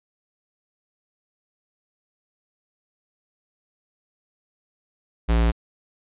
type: tone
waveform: square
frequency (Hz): 57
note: A#1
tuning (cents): -38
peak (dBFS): -17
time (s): 5.28-5.52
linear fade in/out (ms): 20
effects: resampled to 8000 Hz